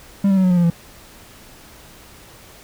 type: tone with pitch steps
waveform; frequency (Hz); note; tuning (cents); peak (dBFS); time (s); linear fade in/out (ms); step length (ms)
triangle; 198.3 / 193.1 / 188.04 / 183.11 / 178.31 / 173.63 / 169.08; G3 / G3 / F#3 / F#3 / F3 / F3 / E3; +20 / -26 / +28 / -18 / +36 / -10 / +44; -10; 0.24-0.702; 5; 66
effects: pink hiss -44 dBFS RMS until 2.63 s